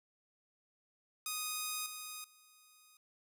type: tone with level steps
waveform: 5% pulse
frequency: 1244.5 Hz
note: D#6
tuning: in tune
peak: -25 / -32 / -50 dBFS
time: 1.26-2.97 s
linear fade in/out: 2 ms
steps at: 1.86 / 2.24 s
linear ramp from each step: 2 ms
effects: none